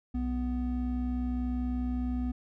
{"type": "tone pair together", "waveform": "triangle", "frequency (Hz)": [62.33, 248.3], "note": ["B1", "B3"], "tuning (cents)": [17, 9], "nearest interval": "2 octaves", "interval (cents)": 2392, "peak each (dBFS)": [-30, -29], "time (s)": [0.14, 2.32], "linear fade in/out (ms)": 10, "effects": []}